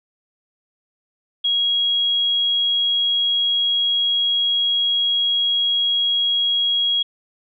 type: tone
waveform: sine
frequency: 3300 Hz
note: G#7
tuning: 12 cents flat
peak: -16 dBFS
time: 1.44-7.03 s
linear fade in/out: 10 ms
effects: none